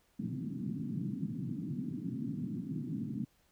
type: band-pass noise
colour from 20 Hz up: white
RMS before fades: -38 dBFS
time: 0.19-3.25 s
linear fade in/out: 5 ms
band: 120 to 280 Hz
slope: 48 dB/octave
effects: pink hiss -71 dBFS RMS until 3.51 s